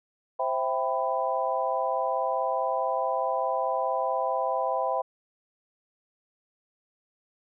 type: chord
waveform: sine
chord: C major seventh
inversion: none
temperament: equal with one note detuned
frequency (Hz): 523.3 / 659.3 / 784 / 996.4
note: C5 / E5 / G5 / B5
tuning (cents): 0 / 0 / 0 / +15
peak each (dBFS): -30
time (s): 0.39-5.02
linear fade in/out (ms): 10
effects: none